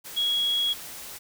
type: tone in noise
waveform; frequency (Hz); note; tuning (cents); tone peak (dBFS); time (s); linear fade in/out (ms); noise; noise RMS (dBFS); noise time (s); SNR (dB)
sine; 3322; G#7; 0; -22; 0.16-0.74; 20; white; -40; 0.04-1.19; +15
effects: none